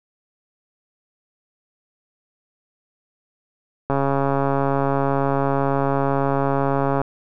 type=click train; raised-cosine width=1 ms; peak=-7 dBFS; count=431; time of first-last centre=3.9-7.016 s; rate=138 Hz; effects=none